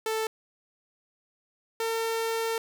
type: tone pair in turn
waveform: sawtooth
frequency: 441.1 / 453 Hz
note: A4 / A#4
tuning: +4 / -50 cents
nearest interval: unison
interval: 46 cents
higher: second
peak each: -23 dBFS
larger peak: neither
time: 0.06-0.27 / 1.8-2.58 s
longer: second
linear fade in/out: 2 ms
effects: none